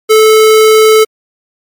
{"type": "tone", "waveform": "square", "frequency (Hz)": 435.6, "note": "A4", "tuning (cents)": -17, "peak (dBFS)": -3, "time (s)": [0.09, 1.05], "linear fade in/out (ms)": 20, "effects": ["MP3 96 kbps"]}